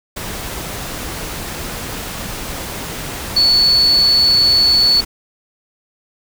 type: tone in noise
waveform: sine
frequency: 4435 Hz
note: C#8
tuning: in tune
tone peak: -9 dBFS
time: 3.36-5.01 s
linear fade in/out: 10 ms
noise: pink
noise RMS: -26 dBFS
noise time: 0.16-5.05 s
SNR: +14 dB
effects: none